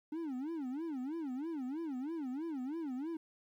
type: tone with vibrato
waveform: triangle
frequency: 290 Hz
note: D4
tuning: 22 cents flat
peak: -35 dBFS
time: 0.12-3.17 s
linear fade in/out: 5 ms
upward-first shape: sine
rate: 3.1 Hz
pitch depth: 260 cents each way
effects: 12-bit